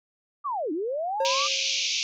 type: linear two-way sweep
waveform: sine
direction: down then up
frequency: 1213 to 290.3 to 1213 Hz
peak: -26 dBFS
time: 0.44-1.48 s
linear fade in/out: 20 ms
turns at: 0.72 s
type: tone with exponential decay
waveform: triangle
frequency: 540 Hz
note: C#5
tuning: 45 cents flat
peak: -20 dBFS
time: 1.2-1.94 s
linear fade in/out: 5 ms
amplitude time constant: 160 ms
type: band-pass noise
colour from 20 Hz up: pink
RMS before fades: -27 dBFS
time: 1.25-2.03 s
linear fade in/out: 0 ms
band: 2300 to 6500 Hz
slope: 96 dB/octave
effects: none